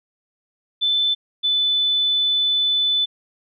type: tone pair in turn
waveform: sine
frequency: 3520 / 3500 Hz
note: A7 / A7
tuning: 0 / -10 cents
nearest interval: unison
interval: 10 cents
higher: first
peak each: -16 dBFS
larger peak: neither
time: 0.81-1.15 / 1.43-3.06 s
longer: second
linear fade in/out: 20 ms
effects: none